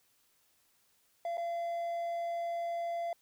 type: tone with dropouts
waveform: triangle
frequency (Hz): 683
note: F5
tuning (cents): -39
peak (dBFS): -31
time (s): 1.25-3.13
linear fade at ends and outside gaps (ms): 2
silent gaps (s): 1.372-1.379
effects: white hiss -71 dBFS RMS until 3.21 s